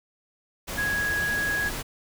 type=tone in noise; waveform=sine; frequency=1661.2 Hz; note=G#6; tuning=in tune; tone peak=-24 dBFS; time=0.77-1.7 s; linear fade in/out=20 ms; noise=pink; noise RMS=-33 dBFS; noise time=0.67-1.83 s; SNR=+6 dB; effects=none